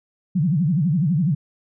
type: tone with vibrato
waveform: sine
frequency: 162.7 Hz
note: E3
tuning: 22 cents flat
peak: -16 dBFS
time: 0.35-1.35 s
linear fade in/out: 10 ms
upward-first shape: sine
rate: 12 Hz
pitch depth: 270 cents each way
effects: none